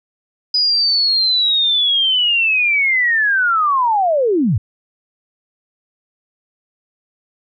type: linear sweep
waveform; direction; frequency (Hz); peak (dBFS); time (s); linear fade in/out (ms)
sine; down; 4978 to 82.41; -12; 0.54-4.58; 5
effects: none